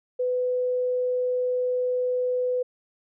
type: tone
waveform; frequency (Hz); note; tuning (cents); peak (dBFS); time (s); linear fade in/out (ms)
sine; 500; B4; +21; -22; 0.19-2.63; 10
effects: none